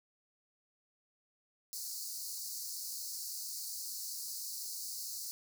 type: high-pass noise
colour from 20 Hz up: pink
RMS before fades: -42 dBFS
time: 1.73-5.31 s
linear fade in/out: 0 ms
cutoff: 4300 Hz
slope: 96 dB/octave
effects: none